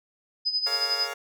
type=tone with tremolo; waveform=sine; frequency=5010 Hz; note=D#8; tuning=11 cents sharp; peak=-21 dBFS; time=0.45-1.08 s; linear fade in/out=20 ms; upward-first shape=sine; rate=11 Hz; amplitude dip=70%
type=chord; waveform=15% pulse; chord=Bb minor seventh; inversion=third; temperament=just; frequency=419.5 / 466.2 / 559.4 / 699.2 Hz; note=Ab4 / Bb4 / Db5 / F5; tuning=+17 / 0 / +16 / +2 cents; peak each=-33 / -33 / -32 / -30 dBFS; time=0.66-1.14 s; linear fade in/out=10 ms
effects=none